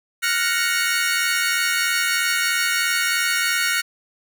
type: chord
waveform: sawtooth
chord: Gb major seventh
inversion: third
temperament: equal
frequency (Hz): 1396.9 / 1480 / 1864.7 / 2217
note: F6 / Gb6 / Bb6 / Db7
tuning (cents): 0 / 0 / 0 / 0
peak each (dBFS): -21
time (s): 0.22-3.82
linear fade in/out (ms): 20
effects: none

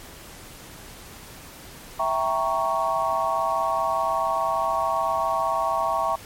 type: chord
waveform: sine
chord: E diminished seventh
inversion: none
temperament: equal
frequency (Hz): 659.3 / 784 / 932.3 / 1108.7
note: E5 / G5 / Bb5 / Db6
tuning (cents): 0 / 0 / 0 / 0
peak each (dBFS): -26 / -28 / -27 / -25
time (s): 1.99-6.16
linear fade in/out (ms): 10
effects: pink hiss -43 dBFS RMS until 6.25 s + MP3 64 kbps

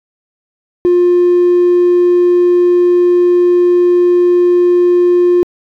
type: tone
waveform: triangle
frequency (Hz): 353.7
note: F4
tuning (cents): +22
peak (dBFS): -3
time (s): 0.85-5.43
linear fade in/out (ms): 0
effects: tanh soft clip ceiling -2 dBFS

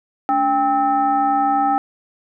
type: tone with frequency modulation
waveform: sine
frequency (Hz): 793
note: G5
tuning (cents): +20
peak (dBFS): -14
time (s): 0.29-1.78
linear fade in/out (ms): 0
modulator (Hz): 506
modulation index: 0.77
effects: none

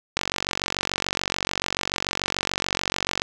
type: click train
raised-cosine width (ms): 0.2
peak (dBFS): -5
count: 144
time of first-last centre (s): 0.17-3.219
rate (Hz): 46.9
effects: none

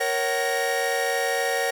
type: tone cluster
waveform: 45% pulse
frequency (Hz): 469 / 553 / 756 / 1863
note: A#4 / C#5 / F#5 / A#6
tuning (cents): +11 / -4 / +37 / -2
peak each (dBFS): -28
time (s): 0-1.71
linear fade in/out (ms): 10
effects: none

